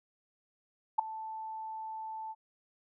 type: tone with ADSR envelope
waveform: sine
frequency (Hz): 880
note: A5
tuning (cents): 0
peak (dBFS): -19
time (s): 0.98-2.35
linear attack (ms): 12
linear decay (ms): 5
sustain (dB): -19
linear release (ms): 41
effects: none